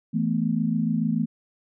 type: chord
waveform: sine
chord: E suspended fourth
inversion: none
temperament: equal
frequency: 164.81 / 220 / 246.9 Hz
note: E3 / A3 / B3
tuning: 0 / 0 / 0 cents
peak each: -26 / -24 / -27 dBFS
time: 0.13-1.26 s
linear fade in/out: 20 ms
effects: none